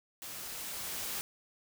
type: noise with level ramp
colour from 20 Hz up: white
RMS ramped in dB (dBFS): -44 to -37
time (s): 0.22-1.21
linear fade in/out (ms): 0
effects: none